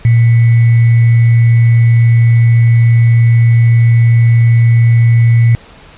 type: tone with sample-and-hold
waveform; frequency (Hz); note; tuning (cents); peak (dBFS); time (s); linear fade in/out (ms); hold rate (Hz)
sine; 116.54; A#2; 0; -4; 0.05-5.55; 0; 2100
effects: pink hiss -38 dBFS RMS until 5.97 s + resampled to 8000 Hz